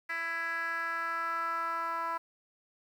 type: tone with band-pass filter sweep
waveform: 10% pulse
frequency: 332.3 Hz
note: E4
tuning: 14 cents sharp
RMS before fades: -34 dBFS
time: 0.09-2.18 s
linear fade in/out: 10 ms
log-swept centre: 1900 to 1100 Hz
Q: 4
effects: 10-bit